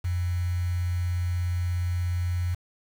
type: tone with quantisation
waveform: sine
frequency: 88.3 Hz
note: F2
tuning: 20 cents sharp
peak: -24 dBFS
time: 0.04-2.55 s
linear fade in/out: 10 ms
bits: 7
effects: none